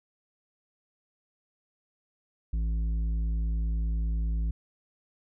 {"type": "tone with tanh clipping", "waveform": "sine", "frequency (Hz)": 55, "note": "A1", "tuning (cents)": 0, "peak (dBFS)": -27, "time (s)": [2.53, 4.51], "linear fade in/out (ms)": 5, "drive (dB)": 8, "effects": []}